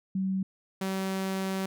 sine / sawtooth tone pair in turn, 190.5 / 191.23 Hz, G3 / G3, -49 / -43 cents, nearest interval unison, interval 6 cents, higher second, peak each -26 / -25 dBFS, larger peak second, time 0.15-0.43 / 0.81-1.66 s, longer second, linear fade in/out 5 ms, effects none

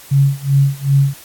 sine tone with tremolo, 138.7 Hz, C#3, 1 cent sharp, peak -7 dBFS, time 0.11-1.14 s, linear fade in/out 10 ms, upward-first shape sine, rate 2.6 Hz, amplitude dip 95%, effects white hiss -39 dBFS RMS until 1.24 s + AAC 64 kbps

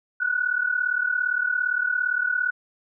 sine tone pair together, 1456 / 1493.5 Hz, F#6 / F#6, -28 / +16 cents, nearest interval unison, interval 44 cents, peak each -24 dBFS, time 0.2-2.51 s, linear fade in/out 10 ms, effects none

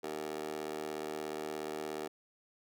15% pulse tone with high-pass filter, 76.9 Hz, D#2, 20 cents flat, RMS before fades -40 dBFS, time 0.03-2.08 s, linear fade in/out 10 ms, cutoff 440 Hz, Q 4.9, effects none

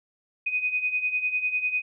sine beating tone pair, 2489 / 2499 Hz, D#7 / D#7, 0 / +7 cents, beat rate 10 Hz, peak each -30 / -25 dBFS, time 0.46-1.82 s, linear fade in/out 10 ms, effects none

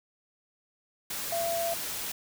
sine tone in noise, 675 Hz, E5, 41 cents sharp, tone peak -28 dBFS, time 1.32-1.74 s, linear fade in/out 5 ms, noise white, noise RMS -35 dBFS, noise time 1.1-2.12 s, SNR +4 dB, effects none

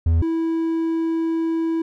triangle tone pair in turn, 82.41 / 327.5 Hz, E2 / E4, 0 / -11 cents, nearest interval 2 octaves, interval 2389 cents, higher second, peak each -12 / -17 dBFS, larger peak first, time 0.06-0.22 / 0.22-1.82 s, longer second, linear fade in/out 5 ms, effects none

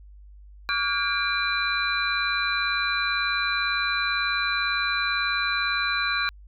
sine tone cluster, 1143 / 1421 / 1610 / 2380 / 4011 Hz, D6 / F6 / G6 / D7 / B7, -47 / +30 / +46 / +22 / +26 cents, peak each -29 dBFS, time 0.69-6.29 s, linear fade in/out 0 ms, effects added 50 Hz sine -44 dBFS peak until 6.47 s

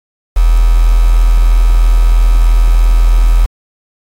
sine tone with quantisation, 41.52 Hz, E1, 13 cents sharp, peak -4 dBFS, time 0.36-3.46 s, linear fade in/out 10 ms, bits 4, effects AAC 64 kbps

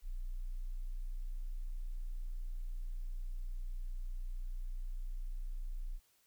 sine tone, 30.12 Hz, B0, 42 cents flat, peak -37 dBFS, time 0.02-6 s, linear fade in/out 50 ms, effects white hiss -72 dBFS RMS until 6.26 s

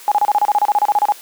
sine tone bursts, 830.6 Hz, G#5, in tune, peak -10 dBFS, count 16, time 0.08-1.121 s, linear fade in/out 0 ms, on 36 ms, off 31 ms, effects white hiss -39 dBFS RMS until 1.21 s + high-pass 400 Hz 12 dB/octave

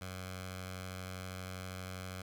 10% pulse tone with notch filter, 92.5 Hz, F#2, in tune, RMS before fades -44 dBFS, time 0.01-2.22 s, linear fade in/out 5 ms, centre 330 Hz, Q 0.58, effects 12-bit

